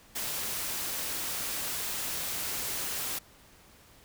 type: noise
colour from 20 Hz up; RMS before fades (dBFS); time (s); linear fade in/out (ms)
white; -34; 0.15-3.19; 10
effects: pink hiss -57 dBFS RMS until 4.04 s